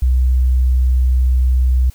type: tone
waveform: sine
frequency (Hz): 63.3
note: B1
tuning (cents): +43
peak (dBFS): -10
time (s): 0.02-1.9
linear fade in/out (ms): 5
effects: white hiss -49 dBFS RMS until 1.94 s